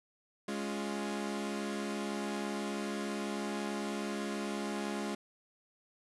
sawtooth chord, Db major, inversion second, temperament equal, 207.7 / 277.2 / 349.2 Hz, Ab3 / Db4 / F4, 0 / 0 / 0 cents, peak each -33 / -38 / -37 dBFS, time 0.48-5.15 s, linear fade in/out 5 ms, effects resampled to 24000 Hz + 10-bit

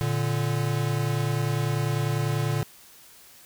square tone pair together, 115.8 / 145.9 Hz, A#2 / D3, -11 / -11 cents, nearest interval major third, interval 400 cents, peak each -27 dBFS, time 0.01-2.63 s, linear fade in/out 0 ms, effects white hiss -51 dBFS RMS until 3.45 s

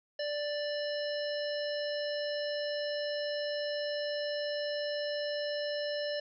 harmonic tone, 587.3 Hz, D5, in tune, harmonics 1 / 3 / 5 / 7 / 9, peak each -33 / -42 / -44 / -45 / -43 dBFS, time 0.19-6.2 s, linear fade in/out 5 ms, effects none

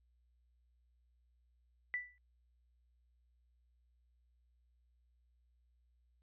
sine tone with exponential decay, 1975.5 Hz, B6, in tune, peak -32 dBFS, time 1.94-2.18 s, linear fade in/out 0 ms, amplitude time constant 51 ms, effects added 60 Hz sine -70 dBFS peak until 6.22 s + resampled to 8000 Hz

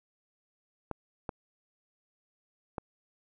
clicks, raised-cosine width 1 ms, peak -20 dBFS, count 3, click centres 0.913 / 1.292 / 2.782 s, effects none

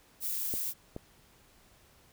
violet noise, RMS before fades -34 dBFS, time 0.2-0.74 s, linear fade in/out 50 ms
clicks, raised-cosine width 2 ms, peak -25 dBFS, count 2, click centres 0.539 / 0.964 s
effects pink hiss -62 dBFS RMS until 2.12 s

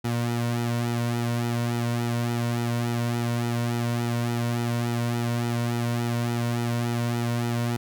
sawtooth tone with flanger, 118.7 Hz, A#2, 32 cents sharp, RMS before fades -26 dBFS, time 0.04-7.77 s, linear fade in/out 10 ms, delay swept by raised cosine 1.8 to 2.47 ms, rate 3.5 Hz, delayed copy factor -0.7, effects none

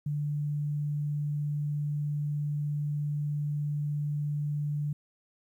sine tone, 147.2 Hz, D3, 4 cents sharp, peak -28 dBFS, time 0.06-4.93 s, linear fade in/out 5 ms, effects 11-bit

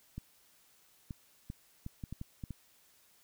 clicks, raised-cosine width 5 ms, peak -28 dBFS, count 9, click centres 0.18 / 1.108 / 1.501 / 1.864 / 2.038 / 2.126 / 2.214 / 2.438 / 2.507 s, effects white hiss -66 dBFS RMS until 3.23 s

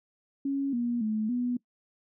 sine tone with pitch steps, 276.2 / 239.1 / 216.2 / 245.3 Hz, C#4 / A#3 / A3 / B3, -6 / +44 / -30 / -12 cents, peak -26 dBFS, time 0.45-1.57 s, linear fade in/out 5 ms, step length 280 ms, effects noise-tail reverb RT60 0.1 s tail -21 dB re dry

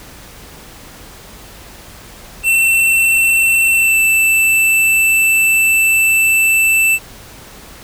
square tone with pitch glide, 2692 to 2655 Hz, E7 to E7, +36 to +12 cents, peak -10 dBFS, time 2.43-6.99 s, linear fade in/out 50 ms, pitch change -24 cents, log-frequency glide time 3.76-3.98 s, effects added 50 Hz sine -44 dBFS peak until 7.83 s + pink hiss -37 dBFS RMS until 7.83 s

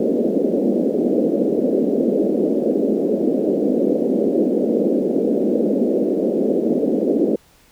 pink band-pass noise, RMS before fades -18 dBFS, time 0-7.36 s, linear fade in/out 5 ms, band 210 to 550 Hz, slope 48 dB/octave, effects pink hiss -53 dBFS RMS until 7.71 s

